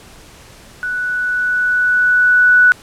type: tone with level ramp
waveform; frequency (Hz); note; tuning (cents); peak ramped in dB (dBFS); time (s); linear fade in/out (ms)
sine; 1480; F#6; 0; -18 to -5; 0.83-2.72; 0
effects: pink hiss -41 dBFS RMS until 2.82 s + low-pass 11000 Hz 12 dB/octave